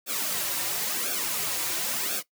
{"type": "noise with flanger", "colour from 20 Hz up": "white", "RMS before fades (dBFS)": -29, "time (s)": [0.06, 2.23], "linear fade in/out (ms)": 50, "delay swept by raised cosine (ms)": [0.99, 4.79], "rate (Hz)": 0.96, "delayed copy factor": -0.8, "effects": ["noise-tail reverb RT60 0.1 s tail -17 dB re dry", "high-pass 150 Hz 12 dB/octave"]}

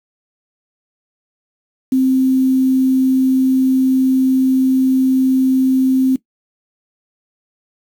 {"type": "tone with quantisation", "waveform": "sine", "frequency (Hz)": 261.6, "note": "C4", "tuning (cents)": 0, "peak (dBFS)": -10, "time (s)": [1.92, 6.16], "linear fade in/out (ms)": 5, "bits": 6, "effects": ["noise-tail reverb RT60 0.1 s tail -18 dB re dry"]}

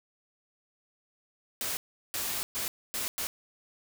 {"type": "noise bursts at uneven times", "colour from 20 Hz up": "white", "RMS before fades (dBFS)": -33, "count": 5, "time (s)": [[1.61, 1.77], [2.14, 2.43], [2.55, 2.68], [2.94, 3.08], [3.18, 3.27]], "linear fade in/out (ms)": 0, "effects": []}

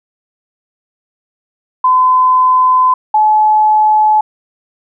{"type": "tone pair in turn", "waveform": "sine", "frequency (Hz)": [1019, 856.9], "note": ["C6", "A5"], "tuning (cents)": [-46, -46], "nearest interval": "minor third", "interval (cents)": 300, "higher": "first", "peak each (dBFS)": -6, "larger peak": "neither", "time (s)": [[1.84, 2.94], [3.14, 4.21]], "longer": "first", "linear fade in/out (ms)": 5, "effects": []}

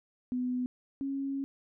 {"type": "tone pair in turn", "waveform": "sine", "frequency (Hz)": [250, 274.3], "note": ["B3", "C#4"], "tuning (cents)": [21, -18], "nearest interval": "major second", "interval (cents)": 161, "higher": "second", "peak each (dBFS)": [-29, -31], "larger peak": "first", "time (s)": [[0.32, 0.66], [1.01, 1.44]], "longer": "second", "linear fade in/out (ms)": 0, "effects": []}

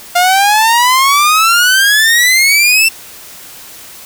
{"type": "exponential sweep", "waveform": "sawtooth", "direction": "up", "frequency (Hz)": [698.5, 2701], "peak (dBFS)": -3, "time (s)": [0.15, 2.89], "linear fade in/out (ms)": 10, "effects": ["white hiss -33 dBFS RMS until 4.05 s"]}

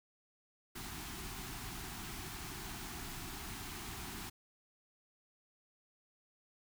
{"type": "band-stop noise", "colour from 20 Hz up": "pink", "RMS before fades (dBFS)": -45, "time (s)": [0.75, 4.3], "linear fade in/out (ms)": 10, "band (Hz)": [410, 690], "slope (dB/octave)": 96, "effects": []}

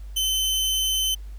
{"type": "tone", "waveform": "sawtooth", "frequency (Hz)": 3062, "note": "G7", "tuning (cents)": -41, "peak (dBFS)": -18, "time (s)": [0.16, 1.15], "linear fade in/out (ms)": 10, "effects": ["added 50 Hz sine -34 dBFS peak until 1.38 s", "pink hiss -58 dBFS RMS until 1.38 s"]}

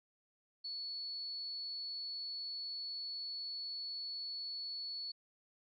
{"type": "tone", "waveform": "sine", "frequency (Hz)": 4416, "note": "C#8", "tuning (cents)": -7, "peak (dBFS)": -40, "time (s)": [0.64, 5.12], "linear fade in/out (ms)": 10, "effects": []}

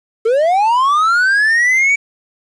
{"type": "linear sweep", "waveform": "triangle", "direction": "up", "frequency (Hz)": [429.9, 2289], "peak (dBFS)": -8, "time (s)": [0.25, 1.96], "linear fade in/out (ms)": 10, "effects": ["resampled to 22050 Hz", "7-bit"]}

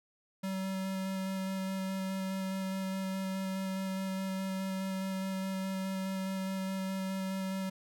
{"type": "tone with vibrato", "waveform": "square", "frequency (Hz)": 190.8, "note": "G3", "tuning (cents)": -47, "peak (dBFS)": -34, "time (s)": [0.43, 7.7], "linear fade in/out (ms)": 10, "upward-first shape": "square", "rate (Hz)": 4.8, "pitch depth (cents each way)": 8, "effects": []}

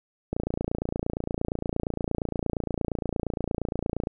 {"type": "click train", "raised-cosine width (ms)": 2, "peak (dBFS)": -14, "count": 108, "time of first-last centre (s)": [0.33, 4.071], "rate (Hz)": 28.6, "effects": []}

